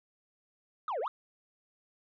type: exponential two-way sweep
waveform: sine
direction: down then up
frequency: 1331 to 415.3 to 1331 Hz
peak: -29 dBFS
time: 0.88-1.08 s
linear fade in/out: 2 ms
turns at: 1 s
effects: tanh soft clip ceiling -30 dBFS